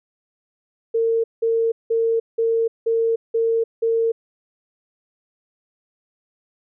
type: tone bursts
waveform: sine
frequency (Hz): 455.8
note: A#4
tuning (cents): -39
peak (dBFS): -16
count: 7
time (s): 0.94-4.12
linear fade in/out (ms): 10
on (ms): 300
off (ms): 180
effects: none